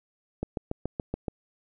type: click train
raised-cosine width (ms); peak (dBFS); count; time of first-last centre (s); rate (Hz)
2; -16; 7; 0.43-1.282; 7.04
effects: none